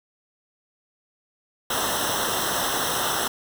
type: noise with comb filter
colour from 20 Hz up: pink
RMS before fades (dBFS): -25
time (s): 1.7-3.28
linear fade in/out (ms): 5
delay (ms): 0.43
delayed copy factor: -1
effects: none